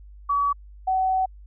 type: tone pair in turn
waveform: sine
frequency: 1138 / 754.3 Hz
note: C#6 / F#5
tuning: +45 / +33 cents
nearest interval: perfect fifth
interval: 712 cents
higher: first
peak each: -19 dBFS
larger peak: neither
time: 0.29-0.53 / 0.87-1.26 s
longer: second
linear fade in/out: 10 ms
effects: added 50 Hz sine -42 dBFS peak until 1.46 s